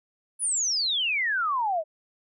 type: exponential sweep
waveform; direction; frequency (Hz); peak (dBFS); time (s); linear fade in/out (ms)
sine; down; 10390 to 605; -23; 0.39-1.84; 50
effects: none